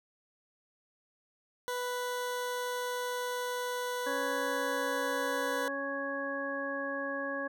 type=tone; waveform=20% pulse; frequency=493.9 Hz; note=B4; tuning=in tune; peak=-28 dBFS; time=1.68-5.68 s; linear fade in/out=0 ms
type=harmonic tone; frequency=277.2 Hz; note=C#4; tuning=in tune; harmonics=1 / 2 / 3 / 4 / 6; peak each=-40 / -37 / -49 / -41 / -37 dBFS; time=4.06-7.48 s; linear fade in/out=10 ms
effects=none